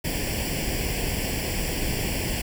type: noise with comb filter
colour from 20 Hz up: pink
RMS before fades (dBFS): -27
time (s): 0.04-2.42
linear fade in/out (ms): 10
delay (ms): 0.39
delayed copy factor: +0.85
effects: none